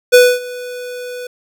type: tone with ADSR envelope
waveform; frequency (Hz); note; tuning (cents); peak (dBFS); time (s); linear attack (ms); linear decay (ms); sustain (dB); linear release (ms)
square; 494.6; B4; +3; -3; 0.12-1.27; 22; 250; -22; 4
effects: none